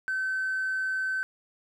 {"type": "tone with hard clipping", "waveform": "sine", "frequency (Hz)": 1533, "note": "G6", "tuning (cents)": -39, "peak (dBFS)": -27, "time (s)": [0.08, 1.23], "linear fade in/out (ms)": 0, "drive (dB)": 1, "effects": []}